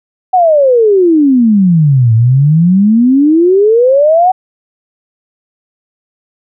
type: exponential two-way sweep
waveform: sine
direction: down then up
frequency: 760 to 110 to 760 Hz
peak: -4 dBFS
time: 0.33-4.32 s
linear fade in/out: 10 ms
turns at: 2.14 s
effects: none